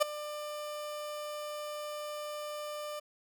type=tone with ADSR envelope; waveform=30% pulse; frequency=596 Hz; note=D5; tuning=25 cents sharp; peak=-18 dBFS; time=0-3 s; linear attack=21 ms; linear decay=10 ms; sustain=-17 dB; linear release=12 ms; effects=none